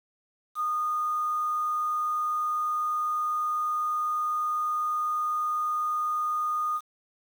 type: tone with quantisation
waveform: sine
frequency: 1228 Hz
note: D#6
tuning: 23 cents flat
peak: -25 dBFS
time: 0.55-6.81 s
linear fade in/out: 50 ms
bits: 8
effects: none